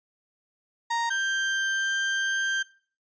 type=tone pair in turn; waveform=35% pulse; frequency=932.3 / 1575.2 Hz; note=A#5 / G6; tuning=0 / +8 cents; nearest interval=major sixth; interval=908 cents; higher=second; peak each=-23 dBFS; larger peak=neither; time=0.9-1.1 / 1.1-2.63 s; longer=second; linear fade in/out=10 ms; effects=noise-tail reverb RT60 0.4 s tail -17 dB re dry + resampled to 16000 Hz